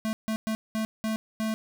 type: tone bursts at uneven times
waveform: square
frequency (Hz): 219.6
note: A3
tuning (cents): -3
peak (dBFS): -27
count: 6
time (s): 0.05-0.13 / 0.28-0.36 / 0.47-0.55 / 0.75-0.85 / 1.04-1.16 / 1.4-1.54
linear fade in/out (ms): 0
effects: none